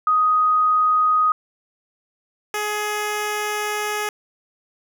sine / 10% pulse tone pair in turn, 1249 / 419.9 Hz, D#6 / G#4, +6 / +19 cents, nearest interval octave + perfect fifth, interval 1887 cents, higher first, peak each -14 dBFS, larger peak neither, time 0.07-1.32 / 2.54-4.09 s, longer second, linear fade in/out 2 ms, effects none

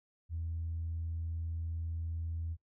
sine tone, 82.5 Hz, E2, 2 cents sharp, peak -34 dBFS, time 0.29-2.57 s, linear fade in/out 50 ms, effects noise-tail reverb RT60 0.1 s tail -20 dB re dry + tanh soft clip ceiling -30 dBFS

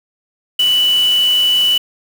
sine tone in noise, 2968 Hz, F#7, 5 cents sharp, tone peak -10 dBFS, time 0.59-1.78 s, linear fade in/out 5 ms, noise white, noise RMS -28 dBFS, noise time 0.59-1.78 s, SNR +15 dB, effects none

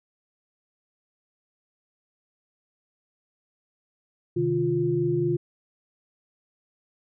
sine tone cluster, 129.7 / 154 / 350.2 Hz, C3 / D#3 / F4, -15 / -17 / +5 cents, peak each -29 / -28 / -23 dBFS, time 4.36-5.37 s, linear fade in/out 10 ms, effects none

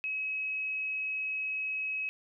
sine tone, 2558 Hz, D#7, 47 cents sharp, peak -31 dBFS, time 0.04-2.09 s, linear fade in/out 0 ms, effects none

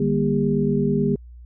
sine tone cluster, 150.3 / 199.4 / 238 / 403.5 Hz, D3 / G3 / A#3 / G#4, +40 / +30 / +36 / -50 cents, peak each -23 dBFS, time 0-1.16 s, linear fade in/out 5 ms, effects added 60 Hz sine -39 dBFS peak until 1.45 s

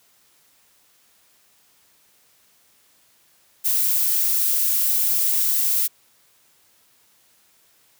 violet noise, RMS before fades -20 dBFS, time 3.64-5.88 s, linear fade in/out 20 ms, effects white hiss -59 dBFS RMS until 7.99 s + high-pass 60 Hz 12 dB/octave

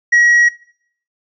sine tone with tanh clipping, 1908 Hz, A#6, 40 cents sharp, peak -8 dBFS, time 0.12-0.49 s, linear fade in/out 10 ms, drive 3 dB, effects noise-tail reverb RT60 0.6 s tail -21 dB re dry + resampled to 16000 Hz

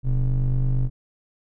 triangle ring-modulated tone, 75.1 Hz, D2, 39 cents sharp, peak -13 dBFS, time 0.03-0.9 s, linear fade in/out 50 ms, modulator 50.7 Hz, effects none

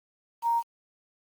sine tone with quantisation, 932.3 Hz, A#5, in tune, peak -22 dBFS, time 0.42-0.63 s, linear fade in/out 50 ms, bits 8, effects Opus 48 kbps

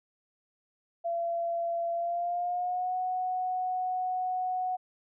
sine tone with pitch glide, 680 to 737.3 Hz, F5 to F#5, -46 to -6 cents, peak -28 dBFS, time 1.04-4.77 s, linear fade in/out 20 ms, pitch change +140 cents, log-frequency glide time 1.93-2.96 s, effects none

